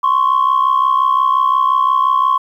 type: tone pair together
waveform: sine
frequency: 1043 / 1108.7 Hz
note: C6 / C#6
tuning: -6 / 0 cents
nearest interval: minor second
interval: 106 cents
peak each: -12 dBFS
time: 0.03-2.38 s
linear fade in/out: 10 ms
effects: tanh soft clip ceiling -6 dBFS + 8-bit